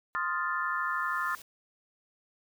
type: noise with exponential growth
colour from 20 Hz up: white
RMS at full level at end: -48 dBFS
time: 0.13-1.42 s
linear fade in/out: 2 ms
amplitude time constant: 280 ms
type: chord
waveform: sine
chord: F dominant seventh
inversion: second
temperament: equal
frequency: 1046.5 / 1244.5 / 1396.9 / 1760 Hz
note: C6 / Eb6 / F6 / A6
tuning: 0 / 0 / 0 / 0 cents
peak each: -34 dBFS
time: 0.15-1.35 s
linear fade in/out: 0 ms
effects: none